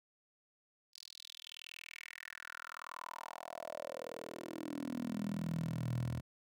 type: tone with high-pass filter sweep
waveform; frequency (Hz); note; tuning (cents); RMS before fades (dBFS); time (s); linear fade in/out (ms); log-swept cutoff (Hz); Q
10% pulse; 40.81; E1; -17; -43; 0.93-6.21; 20; 4800 to 100; 5.2
effects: none